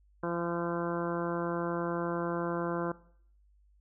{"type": "harmonic tone", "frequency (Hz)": 171.3, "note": "F3", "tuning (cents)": -33, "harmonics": [1, 2, 3, 4, 5, 6, 7, 8, 9], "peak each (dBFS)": [-37, -35, -37, -42, -45, -40, -46, -43, -45], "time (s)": [0.23, 2.92], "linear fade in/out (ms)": 5, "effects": ["noise-tail reverb RT60 0.6 s tail -19 dB re dry", "added 50 Hz sine -61 dBFS peak until 3.8 s"]}